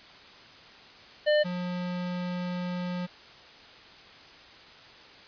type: tone pair in turn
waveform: square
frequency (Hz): 600 / 178.8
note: D5 / F3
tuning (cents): +37 / +41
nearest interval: octave + major sixth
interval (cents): 2096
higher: first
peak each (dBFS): -21 / -31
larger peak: first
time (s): 1.26-1.44 / 1.44-3.07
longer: second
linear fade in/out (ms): 20
effects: white hiss -50 dBFS RMS until 5.27 s + resampled to 11025 Hz